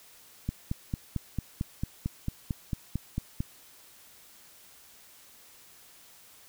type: click train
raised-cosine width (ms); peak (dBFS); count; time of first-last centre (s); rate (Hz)
5; -17; 14; 0.49-3.405; 4.46
effects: white hiss -55 dBFS RMS until 6.48 s